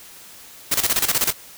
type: noise with tremolo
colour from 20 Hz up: white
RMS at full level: -18 dBFS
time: 0.71-1.33 s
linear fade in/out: 10 ms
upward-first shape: square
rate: 16 Hz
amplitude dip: 75%
effects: white hiss -43 dBFS RMS until 1.57 s